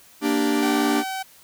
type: chord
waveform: 45% pulse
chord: G minor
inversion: first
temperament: equal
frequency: 233.1 / 293.7 / 392 Hz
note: Bb3 / D4 / G4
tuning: 0 / 0 / 0 cents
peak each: -25 / -21 / -26 dBFS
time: 0.21-1.04 s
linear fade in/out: 50 ms
type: tone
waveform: sawtooth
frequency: 764 Hz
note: G5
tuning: 45 cents flat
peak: -23 dBFS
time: 0.62-1.23 s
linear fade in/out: 10 ms
effects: white hiss -51 dBFS RMS until 1.43 s